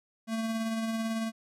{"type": "tone with tremolo", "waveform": "square", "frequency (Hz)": 224.4, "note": "A3", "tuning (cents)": 34, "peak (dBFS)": -29, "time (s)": [0.27, 1.32], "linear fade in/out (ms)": 50, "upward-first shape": "sine", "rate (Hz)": 18, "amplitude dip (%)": 30, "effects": ["low-pass 12000 Hz 12 dB/octave"]}